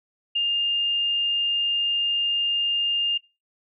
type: tone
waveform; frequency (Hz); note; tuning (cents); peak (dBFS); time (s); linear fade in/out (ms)
sine; 2813; F7; +12; -20; 0.35-3.18; 10
effects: noise-tail reverb RT60 0.3 s tail -25 dB re dry